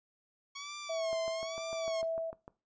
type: tone with vibrato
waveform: 10% pulse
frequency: 1108.7 Hz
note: C#6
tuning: in tune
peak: -33 dBFS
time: 0.55-2.02 s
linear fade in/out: 10 ms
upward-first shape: sine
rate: 1.1 Hz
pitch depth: 110 cents each way
type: tone with tremolo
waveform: sine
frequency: 655 Hz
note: E5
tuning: 11 cents flat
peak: -30 dBFS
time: 0.89-2.31 s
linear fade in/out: 10 ms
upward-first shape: sine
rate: 1.1 Hz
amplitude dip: 60%
type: click train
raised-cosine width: 1 ms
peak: -32 dBFS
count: 10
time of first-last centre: 1.13-2.479 s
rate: 6.67 Hz
effects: noise-tail reverb RT60 0.3 s tail -20 dB re dry + resampled to 16000 Hz